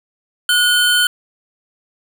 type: tone pair together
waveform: square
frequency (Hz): 1455 / 3083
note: F#6 / G7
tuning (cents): -29 / -29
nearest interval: octave + minor second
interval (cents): 1300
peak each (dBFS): -15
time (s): 0.49-1.07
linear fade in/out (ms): 2
effects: none